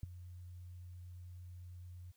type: tone with ADSR envelope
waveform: sine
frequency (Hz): 89.1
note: F2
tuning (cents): +35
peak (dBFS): -33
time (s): 0.03-2.12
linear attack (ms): 3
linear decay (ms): 14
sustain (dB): -15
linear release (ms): 14
effects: white hiss -75 dBFS RMS until 2.16 s